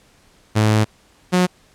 sawtooth tone pair in turn, 107.9 / 181.05 Hz, A2 / F#3, -33 / -37 cents, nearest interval major sixth, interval 896 cents, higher second, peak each -9 dBFS, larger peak neither, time 0.55-0.85 / 1.32-1.47 s, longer first, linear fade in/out 20 ms, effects pink hiss -54 dBFS RMS until 1.74 s + low-pass 10000 Hz 12 dB/octave

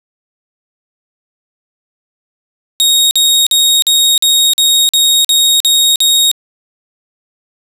sawtooth tone bursts, 3752 Hz, A#7, 11 cents sharp, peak -4 dBFS, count 10, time 2.8-6.314 s, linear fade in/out 0 ms, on 310 ms, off 46 ms, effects resampled to 32000 Hz + 7-bit

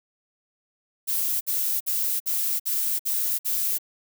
violet noise bursts, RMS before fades -25 dBFS, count 7, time 1.07-3.786 s, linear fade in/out 20 ms, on 340 ms, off 56 ms, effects none

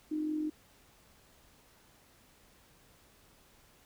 sine tone with amplitude modulation, 307 Hz, D#4, 23 cents flat, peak -29 dBFS, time 0.11-0.5 s, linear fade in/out 10 ms, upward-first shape sine, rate 44.7 Hz, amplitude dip 45%, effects pink hiss -63 dBFS RMS until 3.85 s

